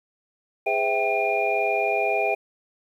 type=tone cluster; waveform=sine; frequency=412.7 / 511 / 660 / 782 / 2419 Hz; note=G#4 / C5 / E5 / G5 / D#7; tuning=-11 / -41 / +2 / -4 / -49 cents; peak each=-27 / -30 / -25 / -26 / -26 dBFS; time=0.66-2.35 s; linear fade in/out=10 ms; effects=tanh soft clip ceiling -9 dBFS + 9-bit